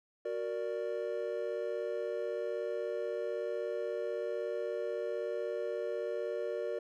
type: chord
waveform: triangle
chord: Gb augmented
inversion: none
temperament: equal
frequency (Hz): 370 / 466.2 / 587.3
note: Gb4 / Bb4 / D5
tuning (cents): 0 / 0 / 0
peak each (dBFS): -38 / -35 / -36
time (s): 0.25-6.79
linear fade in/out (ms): 5
effects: none